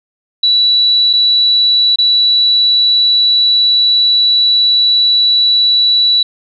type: tone with dropouts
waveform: sine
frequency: 3939 Hz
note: B7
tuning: 5 cents flat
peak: -7 dBFS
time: 0.43-6.23 s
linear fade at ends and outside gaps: 5 ms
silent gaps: 1.131-1.134 / 1.959-1.985 s
effects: none